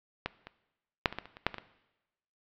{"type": "clicks", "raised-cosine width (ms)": 0.3, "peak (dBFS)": [-15, -27, -6, -22, -18, -30, -29, -8, -22, -23], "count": 10, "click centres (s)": [0.26, 0.47, 1.058, 1.126, 1.186, 1.256, 1.369, 1.466, 1.543, 1.583], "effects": ["noise-tail reverb RT60 1.0 s tail -18 dB re dry", "low-pass 4000 Hz 12 dB/octave"]}